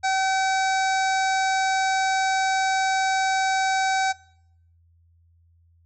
harmonic tone with a mistuned harmonic, 765 Hz, G5, 42 cents flat, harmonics 1 / 2 / 3 / 5 / 6 / 7 / 8 / 9 / 10, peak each -21 / -27 / -31 / -35 / -37 / -38 / -39 / -40 / -41 dBFS, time 0.03-4.13 s, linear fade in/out 20 ms, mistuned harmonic 9, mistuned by -26 cents, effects noise-tail reverb RT60 0.7 s tail -22 dB re dry + added 84 Hz sine -56 dBFS peak until 5.85 s

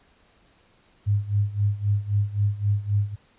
sine tone with tremolo, 102.4 Hz, G#2, 24 cents flat, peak -17 dBFS, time 1.06-3.16 s, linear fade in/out 20 ms, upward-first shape sine, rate 3.8 Hz, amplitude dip 85%, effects pink hiss -60 dBFS RMS until 3.38 s + resampled to 8000 Hz

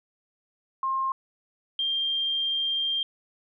sine tone pair in turn, 1064 / 3188 Hz, C6 / G7, +29 / +28 cents, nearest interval octave + perfect fifth, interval 1899 cents, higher second, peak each -24 dBFS, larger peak neither, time 0.83-1.12 / 1.79-3.03 s, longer second, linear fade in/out 2 ms, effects none

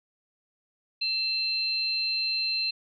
sine tone pair together, 2673 / 4129 Hz, E7 / C8, +23 / -24 cents, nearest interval minor sixth, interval 753 cents, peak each -32 / -26 dBFS, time 1.01-2.71 s, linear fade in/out 10 ms, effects none

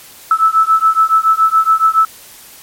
sine beating tone pair, 1307 / 1314.1 Hz, E6 / E6, -15 / -6 cents, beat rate 7.1 Hz, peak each -11 dBFS, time 0.31-2.05 s, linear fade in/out 2 ms, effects white hiss -38 dBFS RMS until 2.62 s + MP3 64 kbps

